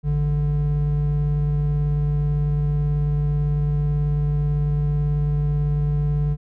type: tone pair together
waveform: triangle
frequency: 55 / 146.83 Hz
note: A1 / D3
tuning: 0 / 0 cents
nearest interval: octave + perfect fourth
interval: 1700 cents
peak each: -22 / -17 dBFS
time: 0.03-6.37 s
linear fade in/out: 50 ms
effects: none